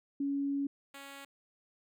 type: tone pair in turn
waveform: sine / 5% pulse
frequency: 280 / 277.4 Hz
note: C#4 / C#4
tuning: +18 / +1 cents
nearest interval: unison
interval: 17 cents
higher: first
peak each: -30 / -35 dBFS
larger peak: first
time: 0.2-0.67 / 0.94-1.25 s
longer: first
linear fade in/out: 5 ms
effects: none